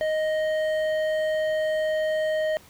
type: tone with hard clipping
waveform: sine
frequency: 623 Hz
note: D#5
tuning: 2 cents sharp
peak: -24 dBFS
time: 0.01-2.57 s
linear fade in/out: 0 ms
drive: 9 dB
effects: pink hiss -52 dBFS RMS until 2.69 s